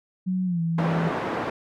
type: tone with pitch glide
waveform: sine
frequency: 185 to 165.77 Hz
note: F#3 to E3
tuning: 0 to +10 cents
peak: -22 dBFS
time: 0.26-1.1 s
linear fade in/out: 20 ms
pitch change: -190 cents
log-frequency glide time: 0.45-0.61 s
type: band-pass noise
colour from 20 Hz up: pink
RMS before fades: -28 dBFS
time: 0.78-1.5 s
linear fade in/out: 5 ms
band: 230 to 1400 Hz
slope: 12 dB/octave
effects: none